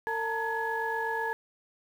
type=tone cluster; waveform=sine; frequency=454 / 888 / 936 / 1686 Hz; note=A#4 / A5 / A#5 / G#6; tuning=-46 / +16 / +7 / +26 cents; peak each=-34 / -32 / -38 / -32 dBFS; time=0.07-1.33 s; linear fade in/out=0 ms; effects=tanh soft clip ceiling -20 dBFS + 9-bit